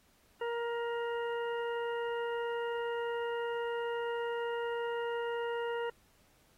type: harmonic tone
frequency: 470 Hz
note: A#4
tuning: 14 cents sharp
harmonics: 1 / 2 / 3 / 4 / 6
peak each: -34 / -40 / -44 / -46 / -50 dBFS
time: 0.41-5.9 s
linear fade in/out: 5 ms
effects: pink hiss -68 dBFS RMS until 6.57 s + AAC 48 kbps